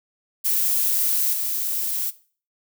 violet noise with level steps, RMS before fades -21 / -25 dBFS, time 0.44-2.11 s, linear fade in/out 20 ms, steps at 1.33 s, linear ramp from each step 2 ms, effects noise-tail reverb RT60 0.4 s tail -17 dB re dry

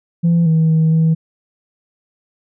sine tone with pitch steps, 169.2 / 160.5 / 159.6 / 161.2 Hz, E3 / E3 / D#3 / E3, +45 / -46 / +44 / -38 cents, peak -8 dBFS, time 0.23-1.15 s, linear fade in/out 20 ms, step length 230 ms, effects tanh soft clip ceiling -8 dBFS

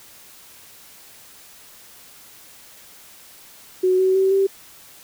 sine tone with pitch steps, 370 / 376.5 / 383 / 389.7 Hz, F#4 / F#4 / G4 / G4, 0 / +30 / -40 / -10 cents, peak -14 dBFS, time 3.83-4.47 s, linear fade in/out 10 ms, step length 160 ms, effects white hiss -46 dBFS RMS until 5.03 s

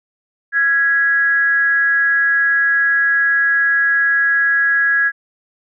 sine tone with amplitude modulation, 1661.2 Hz, G#6, in tune, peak -9 dBFS, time 0.52-5.12 s, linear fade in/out 50 ms, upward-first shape sine, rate 295 Hz, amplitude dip 55%, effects none

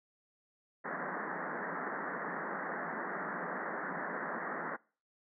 white band-pass noise, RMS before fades -39 dBFS, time 0.84-4.77 s, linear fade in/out 20 ms, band 160 to 1900 Hz, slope 96 dB/octave, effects noise-tail reverb RT60 0.4 s tail -24 dB re dry

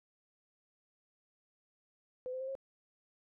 sine tone with pitch steps, 506 / 516.6 / 527.5 / 538.6 Hz, B4 / C5 / C5 / C#5, +42 / -22 / +14 / -50 cents, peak -37 dBFS, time 2.26-2.552 s, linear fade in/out 0 ms, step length 73 ms, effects none

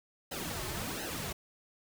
pink noise with flanger, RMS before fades -38 dBFS, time 0.31-1.33 s, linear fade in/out 10 ms, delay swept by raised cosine 0.86 to 4.26 ms, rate 1.4 Hz, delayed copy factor -0.75, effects none

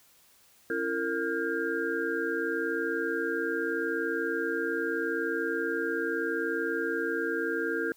sine tone cluster, 276.3 / 336.3 / 457.1 / 1415 / 1607 Hz, C#4 / E4 / A#4 / F6 / G6, -6 / +35 / -34 / +22 / +43 cents, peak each -38 / -33 / -32 / -37 / -33 dBFS, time 0.7-7.92 s, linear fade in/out 2 ms, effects white hiss -61 dBFS RMS until 7.96 s

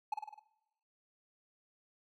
triangle tone with echo, 850 Hz, G#5, 40 cents sharp, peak -29 dBFS, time 0.12-0.14 s, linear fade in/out 5 ms, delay 51 ms, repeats 5, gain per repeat -4 dB, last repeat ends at 0.395 s, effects noise-tail reverb RT60 0.9 s tail -19 dB re dry

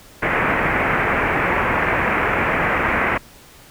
white low-pass noise, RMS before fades -19 dBFS, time 0.22-3.18 s, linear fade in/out 10 ms, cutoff 2300 Hz, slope 48 dB/octave, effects pink hiss -45 dBFS RMS until 3.7 s

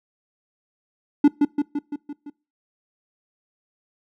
triangle tone with echo, 290.1 Hz, D4, 21 cents flat, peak -7 dBFS, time 1.24-1.28 s, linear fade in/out 5 ms, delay 170 ms, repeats 6, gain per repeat -4 dB, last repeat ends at 2.3 s, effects noise-tail reverb RT60 0.3 s tail -23 dB re dry

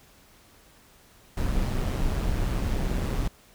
brown noise with amplitude modulation, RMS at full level -24 dBFS, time 1.37-3.28 s, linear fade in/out 5 ms, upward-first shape sine, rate 131 Hz, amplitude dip 45%, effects pink hiss -56 dBFS RMS until 3.54 s

